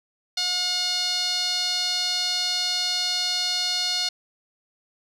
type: tone with band-pass filter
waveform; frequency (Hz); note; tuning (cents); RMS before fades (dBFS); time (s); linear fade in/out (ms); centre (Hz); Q
sawtooth; 720; F#5; -47; -25; 0.37-4.09; 5; 4400; 4.3
effects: none

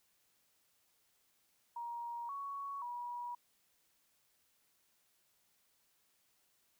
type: tone with pitch steps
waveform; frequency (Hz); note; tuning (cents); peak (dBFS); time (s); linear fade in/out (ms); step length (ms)
sine; 944 / 1116 / 965; A#5 / C#6 / B5; +22 / +11 / -40; -40; 1.76-3.35; 5; 530
effects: white hiss -75 dBFS RMS until 6.79 s

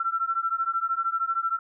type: beating tone pair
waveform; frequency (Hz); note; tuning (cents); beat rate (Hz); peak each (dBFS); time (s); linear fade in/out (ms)
sine; 1342 / 1355; E6 / E6; +31 / +47; 13; -27 / -27; 0-1.59; 5
effects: none

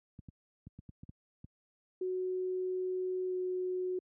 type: clicks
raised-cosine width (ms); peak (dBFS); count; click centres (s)
5; -34; 8; 0.191 / 0.287 / 0.67 / 0.79 / 0.892 / 1.034 / 1.093 / 1.444
type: tone with pitch glide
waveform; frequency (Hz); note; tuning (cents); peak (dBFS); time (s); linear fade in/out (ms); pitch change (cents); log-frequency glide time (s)
sine; 369.4 to 366.8; F#4 to F#4; -3 to -15; -32; 2.01-3.99; 5; -12; 3.27-3.34
effects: high-pass 80 Hz 12 dB/octave

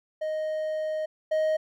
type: tone pair in turn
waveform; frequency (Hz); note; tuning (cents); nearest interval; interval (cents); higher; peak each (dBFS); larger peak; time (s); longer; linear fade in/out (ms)
triangle; 622.3 / 625.4; D#5 / D#5; 0 / +9; unison; 9; second; -25 / -20; second; 0.21-1.06 / 1.31-1.57; first; 10
effects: none

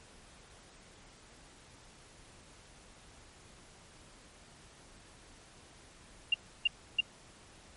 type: tone bursts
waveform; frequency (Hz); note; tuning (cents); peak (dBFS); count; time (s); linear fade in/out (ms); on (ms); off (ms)
sine; 2794; F7; 0; -23; 3; 6.32-7.006; 5; 22; 310
effects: pink hiss -57 dBFS RMS until 7.76 s + MP3 48 kbps

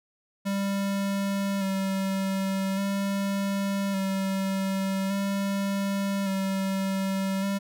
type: tone with vibrato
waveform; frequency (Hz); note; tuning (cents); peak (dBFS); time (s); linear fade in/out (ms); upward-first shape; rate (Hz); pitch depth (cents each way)
square; 195.3; G3; -6; -26; 0.45-7.59; 20; square; 0.43; 20
effects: none

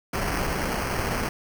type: noise with sample-and-hold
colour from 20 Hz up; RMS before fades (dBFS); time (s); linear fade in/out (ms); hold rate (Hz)
pink; -27; 0.13-1.29; 5; 3675
effects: none

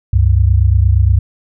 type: tone pair together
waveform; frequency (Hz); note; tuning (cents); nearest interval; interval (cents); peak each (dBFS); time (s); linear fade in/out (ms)
sine; 68.73 / 97.3; C#2 / G2; -14 / -12; tritone; 602; -10; 0.13-1.19; 5
effects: none

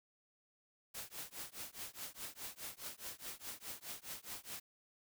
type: noise with tremolo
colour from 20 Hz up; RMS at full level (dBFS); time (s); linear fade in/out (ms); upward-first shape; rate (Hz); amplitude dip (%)
white; -44; 0.94-4.6; 10; triangle; 4.8; 100
effects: none

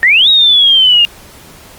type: exponential two-way sweep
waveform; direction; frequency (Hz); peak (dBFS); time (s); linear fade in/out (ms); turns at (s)
sine; up then down; 1815 to 3823 to 2802; -4; 0.03-1.05; 0; 0.29
effects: pink hiss -37 dBFS RMS until 1.78 s + Opus 32 kbps

